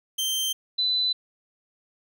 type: tone pair in turn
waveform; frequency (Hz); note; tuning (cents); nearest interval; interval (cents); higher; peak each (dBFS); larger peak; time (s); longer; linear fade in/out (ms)
sawtooth / sine; 3136 / 4003; G7 / B7; 0 / +23; major third; 423; second; -21 / -21; neither; 0.18-0.53 / 0.78-1.13; neither; 10
effects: none